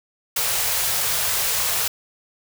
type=band-stop noise; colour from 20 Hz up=white; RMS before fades=-22 dBFS; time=0.36-1.88 s; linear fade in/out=5 ms; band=170 to 420 Hz; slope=48 dB/octave; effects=none